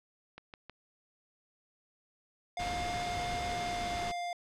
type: click train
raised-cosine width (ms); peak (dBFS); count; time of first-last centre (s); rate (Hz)
0.3; -30; 3; 0.38-0.696; 6.32
type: tone with pitch glide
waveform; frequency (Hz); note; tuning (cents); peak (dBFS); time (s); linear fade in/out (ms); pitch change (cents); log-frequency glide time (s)
square; 708 to 700.7; F5 to F5; +23 to +6; -35; 2.57-4.33; 2; -17; 3.46-4.19
type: noise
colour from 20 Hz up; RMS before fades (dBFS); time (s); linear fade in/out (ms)
pink; -39; 2.59-4.12; 10
effects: low-pass 6000 Hz 12 dB/octave